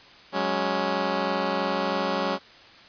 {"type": "chord", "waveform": "10% pulse", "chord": "F# suspended second", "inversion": "none", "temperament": "just", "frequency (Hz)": [185, 208.1, 277.5], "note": ["F#3", "G#3", "C#4"], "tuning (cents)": [0, 4, 2], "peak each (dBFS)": -21, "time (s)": [0.32, 2.39], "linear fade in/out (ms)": 50, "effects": ["white hiss -49 dBFS RMS until 2.88 s", "resampled to 11025 Hz"]}